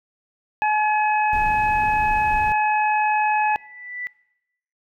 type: harmonic tone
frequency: 850 Hz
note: G#5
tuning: 40 cents sharp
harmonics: 1 / 2 / 3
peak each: -18 / -26 / -27 dBFS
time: 0.62-3.56 s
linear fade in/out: 0 ms
type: noise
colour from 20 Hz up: brown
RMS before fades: -31 dBFS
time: 1.33-2.52 s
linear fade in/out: 0 ms
type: tone with exponential growth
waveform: sine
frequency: 1975.5 Hz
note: B6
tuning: in tune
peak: -25 dBFS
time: 3.19-4.07 s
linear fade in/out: 0 ms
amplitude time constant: 190 ms
effects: noise-tail reverb RT60 0.9 s tail -22 dB re dry